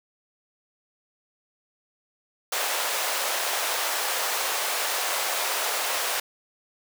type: high-pass noise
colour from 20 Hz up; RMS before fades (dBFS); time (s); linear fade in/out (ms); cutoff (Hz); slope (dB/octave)
pink; -27; 2.52-6.2; 5; 550; 24
effects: none